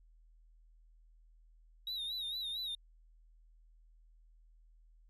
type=tone with vibrato; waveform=triangle; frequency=3800 Hz; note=A#7; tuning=33 cents sharp; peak=-36 dBFS; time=1.87-2.75 s; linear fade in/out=2 ms; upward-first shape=sine; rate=4.4 Hz; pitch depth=88 cents each way; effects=added 40 Hz sine -60 dBFS peak until 5.09 s